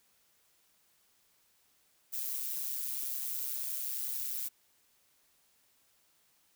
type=noise with amplitude modulation; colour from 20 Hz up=violet; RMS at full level=-34 dBFS; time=2.12-4.49 s; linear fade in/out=20 ms; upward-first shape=sine; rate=131 Hz; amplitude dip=60%; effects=white hiss -70 dBFS RMS until 6.55 s